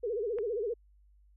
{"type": "tone with vibrato", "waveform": "sine", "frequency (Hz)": 442.7, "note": "A4", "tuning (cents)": 11, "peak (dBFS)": -30, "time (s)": [0.03, 0.74], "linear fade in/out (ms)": 10, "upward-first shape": "sine", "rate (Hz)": 15, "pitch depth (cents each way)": 180}
{"type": "click", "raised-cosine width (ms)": 0.5, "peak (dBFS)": -31, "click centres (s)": 0.386}
{"effects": ["added 50 Hz sine -59 dBFS peak until 1.36 s"]}